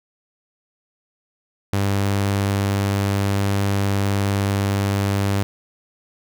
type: tone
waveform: sawtooth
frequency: 99.5 Hz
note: G2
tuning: 26 cents sharp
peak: -14 dBFS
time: 1.73-5.43 s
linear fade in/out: 0 ms
effects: none

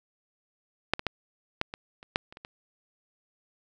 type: clicks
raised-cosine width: 0.3 ms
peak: -6 / -18 / -11 / -10 / -20 / -30 / -8 / -30 / -28 / -24 dBFS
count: 10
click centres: 0.936 / 0.994 / 1.067 / 1.614 / 1.739 / 2.029 / 2.159 / 2.325 / 2.371 / 2.449 s
effects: none

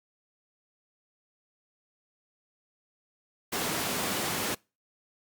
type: high-pass noise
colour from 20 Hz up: pink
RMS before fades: -31 dBFS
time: 3.52-4.55 s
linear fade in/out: 10 ms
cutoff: 180 Hz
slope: 12 dB/octave
effects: noise-tail reverb RT60 0.3 s tail -26 dB re dry + Opus 48 kbps

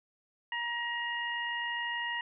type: harmonic tone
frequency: 947 Hz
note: A#5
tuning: 27 cents sharp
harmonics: 1 / 2 / 3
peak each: -38 / -34 / -39 dBFS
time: 0.52-2.21 s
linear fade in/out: 2 ms
effects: none

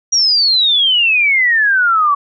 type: exponential sweep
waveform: sine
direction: down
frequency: 5780 to 1124 Hz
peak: -9 dBFS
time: 0.12-2.15 s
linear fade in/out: 10 ms
effects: none

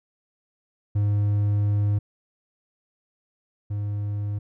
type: tone pair in turn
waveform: triangle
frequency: 102.9 / 102.9 Hz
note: G#2 / G#2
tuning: -16 / -16 cents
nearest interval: unison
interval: 0 cents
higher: neither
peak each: -17 / -23 dBFS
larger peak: first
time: 0.95-1.99 / 3.7-4.39 s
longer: first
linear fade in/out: 10 ms
effects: none

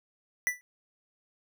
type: tone with exponential decay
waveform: square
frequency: 1975.5 Hz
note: B6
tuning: in tune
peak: -22 dBFS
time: 0.47-0.61 s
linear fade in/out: 0 ms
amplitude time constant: 30 ms
effects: none

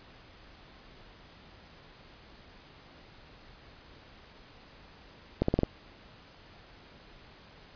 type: accelerating click train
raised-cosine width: 2 ms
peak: -11 dBFS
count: 5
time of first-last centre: 5.42-5.633 s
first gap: 64 ms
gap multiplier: 0.88
effects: pink hiss -54 dBFS RMS until 7.75 s + resampled to 11025 Hz

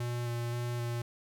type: tone with vibrato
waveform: square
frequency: 119.7 Hz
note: A#2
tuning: 46 cents sharp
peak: -33 dBFS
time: 0-1.02 s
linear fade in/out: 5 ms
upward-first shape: square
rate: 1.9 Hz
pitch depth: 12 cents each way
effects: none

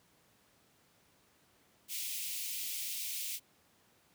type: high-pass noise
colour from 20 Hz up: white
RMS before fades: -39 dBFS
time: 1.88-3.4 s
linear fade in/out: 50 ms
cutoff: 2200 Hz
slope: 48 dB/octave
effects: pink hiss -68 dBFS RMS until 4.14 s + high-pass 100 Hz 12 dB/octave

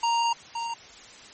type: tone pair in turn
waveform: square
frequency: 932.3 / 928.9 Hz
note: A#5 / A#5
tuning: 0 / -6 cents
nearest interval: unison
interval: 6 cents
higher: first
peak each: -22 / -29 dBFS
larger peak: first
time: 0.03-0.33 / 0.55-0.74 s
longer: first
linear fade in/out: 5 ms
effects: white hiss -47 dBFS RMS until 1.33 s + MP3 32 kbps

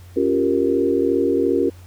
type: chord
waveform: sine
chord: G half-diminished seventh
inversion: second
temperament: equal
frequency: 277.2 / 349.2 / 392 / 466.2 Hz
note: Db4 / F4 / G4 / Bb4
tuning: 0 / 0 / 0 / 0 cents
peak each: -21 dBFS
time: 0.16-1.7 s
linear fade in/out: 10 ms
effects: added 90 Hz sine -39 dBFS peak until 1.86 s + pink hiss -51 dBFS RMS until 1.86 s

